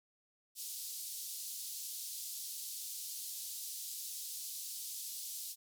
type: band-pass noise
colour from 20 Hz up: white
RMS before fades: -44 dBFS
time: 0.55-5.56 s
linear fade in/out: 50 ms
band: 3900 to 15000 Hz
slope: 24 dB/octave
effects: none